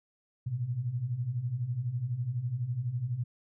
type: beating tone pair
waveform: sine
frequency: 113.9 / 125.9 Hz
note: A#2 / B2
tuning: -40 / +34 cents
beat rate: 12 Hz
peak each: -36 / -31 dBFS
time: 0.46-3.24 s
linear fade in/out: 10 ms
effects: none